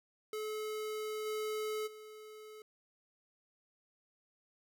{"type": "tone with level steps", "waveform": "square", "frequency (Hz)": 430, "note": "A4", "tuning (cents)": -40, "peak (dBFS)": [-38, -36, -50], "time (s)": [0.33, 2.62], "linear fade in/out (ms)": 2, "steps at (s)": [1.25, 1.86], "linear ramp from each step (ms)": 20, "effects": []}